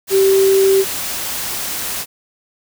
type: tone in noise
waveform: sine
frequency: 387.5 Hz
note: G4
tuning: 20 cents flat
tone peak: -9 dBFS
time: 0.1-0.85 s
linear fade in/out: 50 ms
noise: white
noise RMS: -23 dBFS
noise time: 0.07-2.06 s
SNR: +11 dB
effects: none